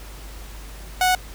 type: tone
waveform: sawtooth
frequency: 737 Hz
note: F#5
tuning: 7 cents flat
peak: -12 dBFS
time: 1.01-1.15 s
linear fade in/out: 2 ms
effects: added 50 Hz sine -36 dBFS peak until 1.34 s + pink hiss -43 dBFS RMS until 1.34 s